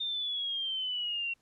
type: exponential sweep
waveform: sine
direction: down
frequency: 3639 to 2728 Hz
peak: -31 dBFS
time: 0-1.34 s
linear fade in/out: 10 ms
effects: pink hiss -72 dBFS RMS until 1.41 s + low-pass 10000 Hz 12 dB/octave